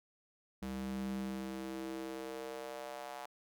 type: tone with high-pass filter sweep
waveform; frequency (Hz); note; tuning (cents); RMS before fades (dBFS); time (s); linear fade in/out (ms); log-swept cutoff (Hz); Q
square; 65.5; C2; +2; -42; 0.62-3.26; 5; 140 to 770; 2.9
effects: none